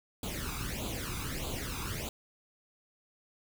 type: noise with flanger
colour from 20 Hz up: pink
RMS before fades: -37 dBFS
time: 0.23-2.09 s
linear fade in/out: 2 ms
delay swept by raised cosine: 0.27 to 0.83 ms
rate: 1.6 Hz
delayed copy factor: +0.75
effects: none